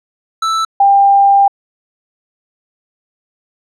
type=tone pair in turn; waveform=square / sine; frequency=1320 / 795.7 Hz; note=E6 / G5; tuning=+2 / +26 cents; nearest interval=major sixth; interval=876 cents; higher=first; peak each=-13 / -5 dBFS; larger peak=second; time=0.42-0.65 / 0.8-1.48 s; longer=second; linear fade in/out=5 ms; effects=low-pass 6000 Hz 12 dB/octave